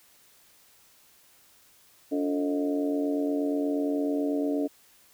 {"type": "harmonic tone with a mistuned harmonic", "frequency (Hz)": 88.7, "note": "F2", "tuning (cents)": 27, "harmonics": [3, 4, 5, 6, 7, 8], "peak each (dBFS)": [-26, -40, -32, -43, -34, -44], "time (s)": [2.11, 4.68], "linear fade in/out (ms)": 20, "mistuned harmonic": 3, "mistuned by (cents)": 130, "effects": ["white hiss -59 dBFS RMS until 5.13 s"]}